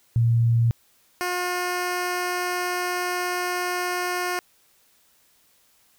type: tone pair in turn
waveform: sine / 10% pulse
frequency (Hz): 116.5 / 358.3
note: A#2 / F4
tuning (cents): -1 / +44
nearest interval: octave + perfect fifth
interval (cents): 1945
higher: second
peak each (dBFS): -16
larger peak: neither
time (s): 0.16-0.71 / 1.21-4.39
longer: second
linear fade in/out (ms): 0
effects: white hiss -61 dBFS RMS until 5.98 s